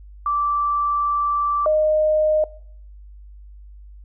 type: tone pair in turn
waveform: sine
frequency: 1167 / 616.8 Hz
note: D6 / D#5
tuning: -11 / -15 cents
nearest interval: major seventh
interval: 1104 cents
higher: first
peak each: -18 / -14 dBFS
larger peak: second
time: 0.26-1.66 / 1.66-2.44 s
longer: first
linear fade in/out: 2 ms
effects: noise-tail reverb RT60 0.6 s tail -21 dB re dry + added 50 Hz sine -39 dBFS peak until 4.04 s